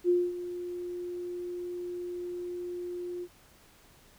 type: tone with ADSR envelope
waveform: sine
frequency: 354 Hz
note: F4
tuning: 23 cents sharp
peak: -20 dBFS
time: 0.04-3.28 s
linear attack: 51 ms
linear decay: 230 ms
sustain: -14 dB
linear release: 54 ms
effects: pink hiss -59 dBFS RMS until 4.18 s